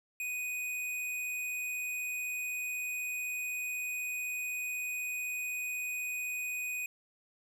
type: tone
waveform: square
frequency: 2489 Hz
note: D#7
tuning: in tune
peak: -35 dBFS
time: 0.2-6.86 s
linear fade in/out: 2 ms
effects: none